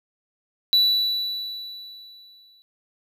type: tone with exponential decay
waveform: triangle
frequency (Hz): 3951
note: B7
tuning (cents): 0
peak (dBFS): -12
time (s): 0.73-2.62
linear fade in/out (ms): 0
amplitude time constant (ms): 410
effects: none